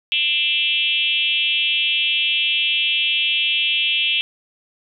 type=tone with frequency modulation; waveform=sine; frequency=2960 Hz; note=F#7; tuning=in tune; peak=-16 dBFS; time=0.12-4.21 s; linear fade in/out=0 ms; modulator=293 Hz; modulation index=1.6; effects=none